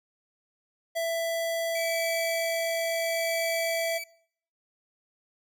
square tone, 664 Hz, E5, 12 cents sharp, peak -27 dBFS, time 0.95-3.99 s, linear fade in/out 20 ms
sawtooth tone with tremolo, 2300 Hz, D7, 37 cents flat, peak -28 dBFS, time 1.75-4.04 s, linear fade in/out 5 ms, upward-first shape sine, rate 0.73 Hz, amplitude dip 40%
effects noise-tail reverb RT60 0.6 s tail -22 dB re dry

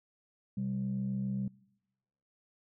sine tone pair together, 128.77 / 196 Hz, C3 / G3, -27 / 0 cents, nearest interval perfect fifth, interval 727 cents, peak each -36 / -32 dBFS, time 0.57-1.48 s, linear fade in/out 5 ms, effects noise-tail reverb RT60 1.0 s tail -25 dB re dry + tanh soft clip ceiling -26 dBFS

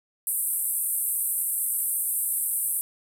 white band-pass noise, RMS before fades -27 dBFS, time 0.27-2.81 s, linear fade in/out 0 ms, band 8300 to 14000 Hz, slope 96 dB/octave, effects none

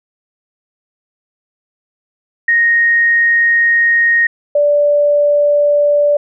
sine tone pair in turn, 1864.7 / 583.6 Hz, A#6 / D5, 0 / -11 cents, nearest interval octave + minor sixth, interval 2011 cents, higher first, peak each -8 dBFS, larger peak neither, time 2.48-4.27 / 4.55-6.17 s, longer first, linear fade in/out 5 ms, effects none

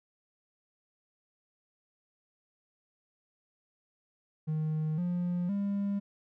triangle tone with pitch steps, 155.56 / 176.64 / 200.6 Hz, D#3 / F3 / G3, 0 / +20 / +40 cents, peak -26 dBFS, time 4.47-6 s, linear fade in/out 20 ms, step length 510 ms, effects tanh soft clip ceiling -22 dBFS

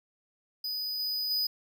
square tone with level steps, 4978 Hz, D#8, in tune, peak -32 / -30 / -27 dBFS, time 0.64-1.47 s, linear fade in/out 5 ms, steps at 0.99 / 1.3 s, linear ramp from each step 10 ms, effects none

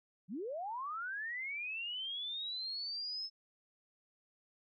sine linear sweep, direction up, 154 to 5260 Hz, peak -38 dBFS, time 0.28-3.3 s, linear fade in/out 50 ms, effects none

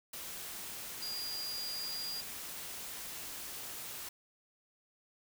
sine tone in noise, 4826 Hz, D8, 46 cents sharp, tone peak -38 dBFS, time 1.02-2.21 s, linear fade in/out 5 ms, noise white, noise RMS -44 dBFS, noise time 0.13-4.09 s, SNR +3 dB, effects none

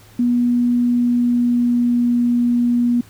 sine tone with pitch glide, 242.4 to 240.7 Hz, B3 to B3, -32 to -44 cents, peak -13 dBFS, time 0.19-3.01 s, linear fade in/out 5 ms, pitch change -12 cents, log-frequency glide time 0.83-2.19 s, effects added 107 Hz sine -47 dBFS peak until 3.09 s + pink hiss -48 dBFS RMS until 3.09 s

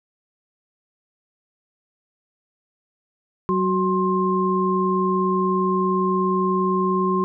sine tone cluster, 188.2 / 371.1 / 1058 Hz, F#3 / F#4 / C6, +30 / +5 / +19 cents, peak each -22 dBFS, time 3.49-7.24 s, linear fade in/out 0 ms, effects none

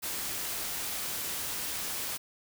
white noise, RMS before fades -35 dBFS, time 0.02-2.18 s, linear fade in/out 20 ms, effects none

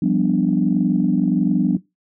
sine chord, G dominant seventh, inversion third, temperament equal, 174.61 / 196 / 246.9 / 293.7 Hz, F3 / G3 / B3 / D4, 0 / 0 / 0 / 0 cents, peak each -20 dBFS, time 0.02-1.77 s, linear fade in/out 5 ms, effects noise-tail reverb RT60 0.2 s tail -19 dB re dry + tanh soft clip ceiling -5 dBFS

